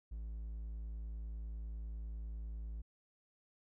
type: tone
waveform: triangle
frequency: 55 Hz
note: A1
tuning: in tune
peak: -39 dBFS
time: 0.11-2.82 s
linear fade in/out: 10 ms
effects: none